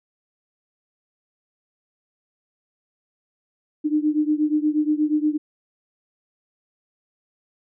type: beating tone pair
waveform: sine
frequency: 300 / 308.4 Hz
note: D4 / D#4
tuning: +37 / -15 cents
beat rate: 8.4 Hz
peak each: -20 / -22 dBFS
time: 3.84-5.38 s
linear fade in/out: 20 ms
effects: none